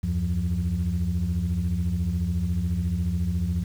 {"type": "tone cluster", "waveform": "sine", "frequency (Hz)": [77, 91.1, 175.6], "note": ["D#2", "F#2", "F3"], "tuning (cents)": [-17, -26, 10], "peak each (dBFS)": -26, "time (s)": [0.03, 3.64], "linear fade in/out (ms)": 10, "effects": ["tanh soft clip ceiling -17 dBFS", "8-bit"]}